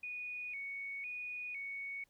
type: tone with vibrato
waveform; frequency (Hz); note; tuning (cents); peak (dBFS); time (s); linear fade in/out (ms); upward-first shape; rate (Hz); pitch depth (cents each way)
sine; 2343; D7; -5; -40; 0.03-2.04; 5; square; 0.99; 90
effects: pink hiss -75 dBFS RMS until 2.09 s